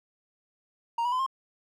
triangle tone with pitch steps, 932.3 / 974.1 / 1017.9 / 1063.5 Hz, A#5 / B5 / C6 / C6, 0 / -24 / -48 / +28 cents, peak -23 dBFS, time 0.98-1.264 s, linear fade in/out 5 ms, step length 71 ms, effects none

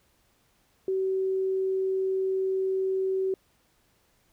sine tone, 380.6 Hz, F#4, 49 cents sharp, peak -24 dBFS, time 0.88-3.34 s, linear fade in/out 2 ms, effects pink hiss -67 dBFS RMS until 4.32 s

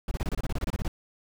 brown noise bursts, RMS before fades -28 dBFS, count 14, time 0.08-0.88 s, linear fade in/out 2 ms, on 33 ms, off 26 ms, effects none

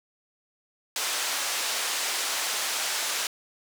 white band-pass noise, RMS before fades -29 dBFS, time 0.96-3.27 s, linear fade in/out 2 ms, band 570 to 7400 Hz, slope 12 dB/octave, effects none

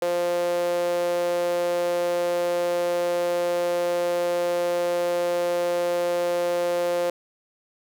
sawtooth tone with high-pass filter, 174.61 Hz, F3, in tune, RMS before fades -24 dBFS, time 0.02-7.1 s, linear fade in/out 2 ms, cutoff 480 Hz, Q 9.4, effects none

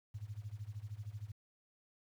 sine tone with tremolo, 104.8 Hz, G#2, 16 cents sharp, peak -39 dBFS, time 0.14-1.32 s, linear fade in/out 10 ms, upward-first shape sine, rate 13 Hz, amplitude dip 90%, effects 11-bit

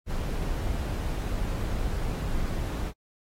brown noise, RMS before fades -29 dBFS, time 0.06-2.93 s, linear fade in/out 50 ms, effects AAC 48 kbps

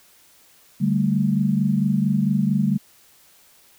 sine chord, D suspended fourth, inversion none, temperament just, 146.83 / 195.78 / 220.2 Hz, D3 / G3 / A3, 0 / -2 / +2 cents, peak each -23 / -20 / -22 dBFS, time 0.8-2.78 s, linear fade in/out 20 ms, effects white hiss -54 dBFS RMS until 3.78 s

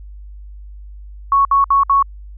sine tone bursts, 1108.7 Hz, C#6, in tune, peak -9 dBFS, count 4, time 1.32-2.026 s, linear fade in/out 2 ms, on 130 ms, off 62 ms, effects added 50 Hz sine -32 dBFS peak until 2.37 s

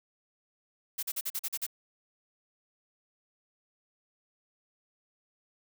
blue noise bursts, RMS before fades -33 dBFS, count 8, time 0.98-1.666 s, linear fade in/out 10 ms, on 49 ms, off 42 ms, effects none

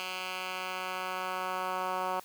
10% pulse tone with band-pass filter sweep, 185 Hz, F#3, in tune, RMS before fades -35 dBFS, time 0-2.2 s, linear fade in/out 0 ms, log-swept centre 2800 to 1000 Hz, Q 1.3, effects white hiss -54 dBFS RMS until 2.24 s + high-pass 60 Hz 12 dB/octave

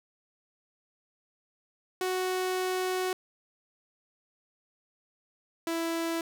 sawtooth tone pair in turn, 370 / 331.4 Hz, F#4 / E4, 0 / +9 cents, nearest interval major second, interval 191 cents, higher first, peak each -24 / -25 dBFS, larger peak first, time 2.01-3.13 / 5.67-6.21 s, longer first, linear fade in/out 2 ms, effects none

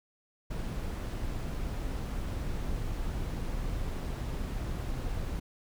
brown noise, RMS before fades -34 dBFS, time 0.5-5.4 s, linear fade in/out 10 ms, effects none

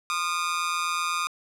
sawtooth tone with amplitude modulation, 1221 Hz, D#6, 33 cents flat, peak -18 dBFS, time 0.1-1.27 s, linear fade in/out 0 ms, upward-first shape sine, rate 168 Hz, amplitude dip 75%, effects low-pass 10000 Hz 12 dB/octave

